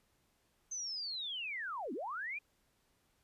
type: linear two-way sweep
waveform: sine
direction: down then up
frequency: 6280 to 223.3 to 2483 Hz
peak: -38 dBFS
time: 0.71-2.39 s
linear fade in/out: 10 ms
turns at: 1.93 s
effects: pink hiss -75 dBFS RMS until 3.23 s + resampled to 32000 Hz